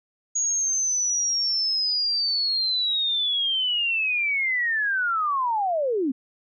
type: linear sweep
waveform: sine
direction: down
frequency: 6710 to 244.2 Hz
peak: -21 dBFS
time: 0.35-6.12 s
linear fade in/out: 10 ms
effects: none